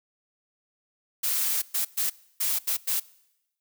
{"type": "noise bursts at uneven times", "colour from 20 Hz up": "blue", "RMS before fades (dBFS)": -26, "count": 6, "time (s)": [[1.23, 1.62], [1.74, 1.85], [1.97, 2.1], [2.4, 2.59], [2.67, 2.77], [2.87, 3]], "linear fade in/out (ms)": 10, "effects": ["noise-tail reverb RT60 0.9 s tail -22 dB re dry"]}